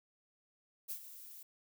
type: noise with ADSR envelope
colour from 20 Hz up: violet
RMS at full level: -40 dBFS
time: 0.88-1.43 s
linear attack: 26 ms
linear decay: 81 ms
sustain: -12 dB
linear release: 5 ms
effects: none